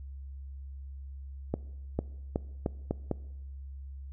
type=accelerating click train; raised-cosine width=2 ms; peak=-15 dBFS; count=6; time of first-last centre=1.54-3.113 s; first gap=450 ms; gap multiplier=0.82; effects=noise-tail reverb RT60 1.0 s tail -21 dB re dry + added 68 Hz sine -40 dBFS peak until 4.12 s